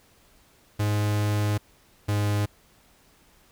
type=tone pair in turn; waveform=45% pulse; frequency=104.4 / 103.44 Hz; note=G#2 / G#2; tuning=+10 / -6 cents; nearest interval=unison; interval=16 cents; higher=first; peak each=-22 dBFS; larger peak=neither; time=0.79-1.58 / 2.08-2.46 s; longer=first; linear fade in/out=10 ms; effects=pink hiss -59 dBFS RMS until 3.51 s